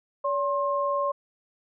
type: tone pair together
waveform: sine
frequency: 569.9 / 1065 Hz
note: C#5 / C6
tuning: +48 / +30 cents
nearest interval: major seventh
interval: 1082 cents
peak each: -26 dBFS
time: 0.24-1.12 s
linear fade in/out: 10 ms
effects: none